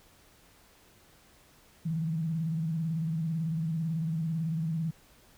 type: tone with vibrato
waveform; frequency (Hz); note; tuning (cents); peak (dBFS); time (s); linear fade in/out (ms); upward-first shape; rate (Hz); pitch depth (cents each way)
sine; 161.6; E3; -34; -28; 1.85-4.91; 10; square; 18; 65
effects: pink hiss -60 dBFS RMS until 5.37 s